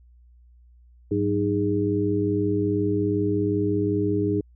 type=harmonic tone with a mistuned harmonic; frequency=102.5 Hz; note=G#2; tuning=22 cents flat; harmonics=1 / 2 / 3 / 4; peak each=-27 / -30 / -24 / -25 dBFS; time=1.11-4.41 s; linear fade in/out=5 ms; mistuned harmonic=2; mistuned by=-150 cents; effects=added 60 Hz sine -50 dBFS peak until 4.55 s